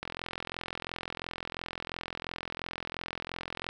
click train, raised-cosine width 0.3 ms, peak -19 dBFS, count 158, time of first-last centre 0.03-3.69 s, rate 42.9 Hz, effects none

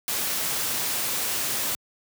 white noise, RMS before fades -27 dBFS, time 0.08-1.75 s, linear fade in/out 0 ms, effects high-pass 80 Hz 12 dB/octave

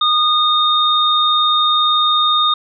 sine tone pair together, 1230 / 3681 Hz, D#6 / A#7, -20 / -23 cents, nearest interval octave + perfect fifth, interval 1897 cents, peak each -14 dBFS, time 0.01-2.54 s, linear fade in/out 5 ms, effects none

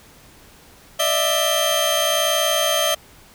sawtooth tone cluster, 594 / 655 / 3161 Hz, D5 / E5 / G7, +20 / -11 / +14 cents, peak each -18 dBFS, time 0.99-2.95 s, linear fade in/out 10 ms, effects pink hiss -48 dBFS RMS until 3.34 s

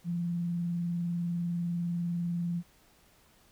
sine tone with vibrato, 172.3 Hz, F3, 23 cents flat, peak -29 dBFS, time 0.04-2.63 s, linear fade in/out 50 ms, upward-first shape sine, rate 20 Hz, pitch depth 42 cents each way, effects pink hiss -63 dBFS RMS until 3.51 s

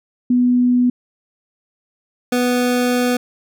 sine / 25% pulse tone pair in turn, 246.9 / 246.9 Hz, B3 / B3, 0 / 0 cents, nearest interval unison, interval 0 cents, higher neither, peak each -11 dBFS, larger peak neither, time 0.3-0.9 / 2.32-3.17 s, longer second, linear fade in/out 5 ms, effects none

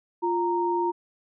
sine tone pair together, 349.2 / 928.8 Hz, F4 / A#5, 0 / -7 cents, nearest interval octave + perfect fourth, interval 1693 cents, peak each -25 dBFS, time 0.22-0.92 s, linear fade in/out 20 ms, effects none

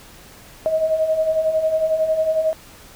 sine beating tone pair, 625 / 636 Hz, D#5 / D#5, +8 / +38 cents, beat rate 11 Hz, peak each -24 / -17 dBFS, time 0.66-2.53 s, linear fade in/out 0 ms, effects pink hiss -44 dBFS RMS until 2.95 s

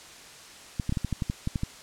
clicks, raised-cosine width 5 ms, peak -15 dBFS, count 11, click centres 0.798 / 0.894 / 0.924 / 0.972 / 1.047 / 1.127 / 1.222 / 1.299 / 1.474 / 1.558 / 1.634 s, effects white hiss -47 dBFS RMS until 1.82 s + low-pass 8000 Hz 12 dB/octave

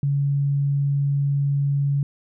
sine tone, 141 Hz, C#3, 30 cents sharp, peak -18 dBFS, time 0.03-2.03 s, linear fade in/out 2 ms, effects none

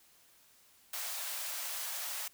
white high-pass noise, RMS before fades -39 dBFS, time 0.93-2.28 s, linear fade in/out 5 ms, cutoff 560 Hz, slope 48 dB/octave, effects white hiss -64 dBFS RMS until 2.33 s

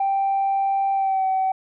sine tone with pitch glide, 784 to 761.2 Hz, G5 to F#5, 0 to +49 cents, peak -17 dBFS, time 0-1.52 s, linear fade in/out 5 ms, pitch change -51 cents, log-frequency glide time 0.93-1.25 s, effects tanh soft clip ceiling -15 dBFS

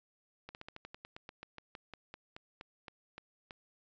slowing click train, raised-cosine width 0.3 ms, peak -30 dBFS, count 20, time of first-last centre 0.49-3.508 s, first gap 59 ms, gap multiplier 1.1, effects resampled to 16000 Hz

